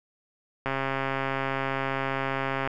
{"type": "click train", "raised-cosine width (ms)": 0.5, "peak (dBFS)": -13, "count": 273, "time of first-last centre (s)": [0.66, 2.675], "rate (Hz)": 135, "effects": []}